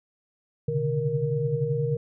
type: tone cluster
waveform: sine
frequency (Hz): 125.5 / 138.2 / 148.7 / 468.8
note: B2 / C#3 / D3 / A#4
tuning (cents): +28 / -5 / +22 / +10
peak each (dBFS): -31 / -30 / -28 / -27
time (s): 0.68-1.97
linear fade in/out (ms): 5
effects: none